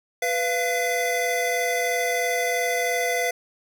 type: tone cluster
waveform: square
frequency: 495.4 / 691 / 2030 Hz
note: B4 / F5 / B6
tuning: +5 / -19 / +47 cents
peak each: -27 dBFS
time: 0.22-3.31 s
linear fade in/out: 5 ms
effects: none